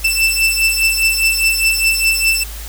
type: beating tone pair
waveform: sawtooth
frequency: 2658 / 2662.9 Hz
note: E7 / E7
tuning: +14 / +17 cents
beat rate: 4.9 Hz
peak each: -12 dBFS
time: 0.04-2.44 s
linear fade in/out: 10 ms
effects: added 53 Hz sine -27 dBFS peak until 2.68 s + white hiss -33 dBFS RMS until 2.68 s